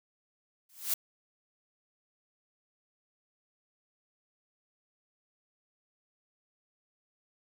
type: noise with exponential growth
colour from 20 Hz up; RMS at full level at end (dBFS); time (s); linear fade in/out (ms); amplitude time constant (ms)
blue; -26; 0.69-0.94; 5; 54
effects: none